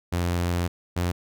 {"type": "tone pair in turn", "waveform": "sawtooth", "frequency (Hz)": [87.31, 88.02], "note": ["F2", "F2"], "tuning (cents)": [0, 14], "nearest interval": "unison", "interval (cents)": 14, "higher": "second", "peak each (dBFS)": -19, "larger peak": "neither", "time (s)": [[0.12, 0.68], [0.96, 1.12]], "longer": "first", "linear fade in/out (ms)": 10, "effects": []}